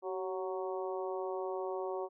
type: harmonic tone with a mistuned harmonic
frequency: 185.3 Hz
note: F#3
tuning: 3 cents sharp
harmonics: 2 / 3 / 4 / 5 / 6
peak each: -37 / -41 / -43 / -45 / -47 dBFS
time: 0.02-2.09 s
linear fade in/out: 50 ms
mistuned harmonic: 2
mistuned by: +39 cents
effects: none